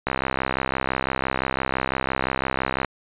click train, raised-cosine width 0.5 ms, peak -7 dBFS, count 184, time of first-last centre 0.07-2.847 s, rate 65.9 Hz, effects resampled to 8000 Hz

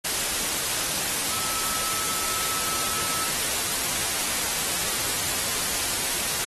sine tone in noise, 1305 Hz, E6, 18 cents flat, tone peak -35 dBFS, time 1.31-3.31 s, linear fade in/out 10 ms, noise white, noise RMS -26 dBFS, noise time 0.04-6.45 s, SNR -12 dB, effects AAC 32 kbps

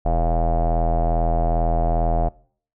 square tone with low-pass filter, 41.2 Hz, E1, in tune, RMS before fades -19 dBFS, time 0.05-2.29 s, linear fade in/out 10 ms, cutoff 700 Hz, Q 8.8, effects noise-tail reverb RT60 0.5 s tail -23 dB re dry

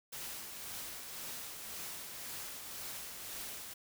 white noise with tremolo, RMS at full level -43 dBFS, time 0.12-3.74 s, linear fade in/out 10 ms, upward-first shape triangle, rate 1.9 Hz, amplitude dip 40%, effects none

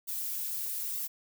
violet noise with flanger, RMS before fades -35 dBFS, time 0.07-1.08 s, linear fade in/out 20 ms, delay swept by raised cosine 1.2 to 7 ms, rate 1.1 Hz, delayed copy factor -0.7, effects none

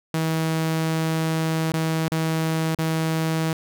sawtooth tone with dropouts, 160.7 Hz, E3, 44 cents flat, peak -17 dBFS, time 0.14-3.53 s, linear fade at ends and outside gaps 2 ms, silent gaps 1.72-1.737 / 2.082-2.118 / 2.749-2.787 s, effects none

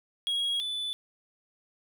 triangle tone pair in turn, 3304 / 3486 Hz, G#7 / A7, -10 / -17 cents, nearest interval minor second, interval 93 cents, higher second, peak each -25 / -29 dBFS, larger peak first, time 0.27-0.6 / 0.6-0.93 s, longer neither, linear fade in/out 0 ms, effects none

